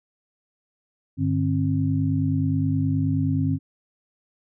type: tone cluster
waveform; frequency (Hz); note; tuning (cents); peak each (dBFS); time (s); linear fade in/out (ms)
sine; 100 / 149.5 / 267.3; G2 / D3 / C4; +35 / +31 / +37; -24; 1.17-3.59; 50
effects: none